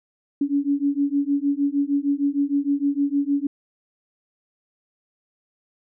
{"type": "beating tone pair", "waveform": "sine", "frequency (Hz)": [280, 286.5], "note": ["C#4", "D4"], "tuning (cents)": [18, -43], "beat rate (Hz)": 6.5, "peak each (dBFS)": -22, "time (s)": [0.41, 3.47], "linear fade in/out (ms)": 5, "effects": []}